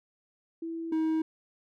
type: tone pair in turn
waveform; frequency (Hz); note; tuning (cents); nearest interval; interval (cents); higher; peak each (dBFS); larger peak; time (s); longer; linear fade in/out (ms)
sine / triangle; 329.6 / 318.2; E4 / D#4; 0 / +39; minor second; 61; first; -33 / -23; second; 0.62-0.92 / 0.92-1.22; neither; 5
effects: none